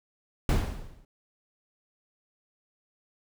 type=noise with exponential decay; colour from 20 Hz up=brown; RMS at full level=-18 dBFS; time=0.49-1.05 s; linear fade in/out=2 ms; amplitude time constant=120 ms; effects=none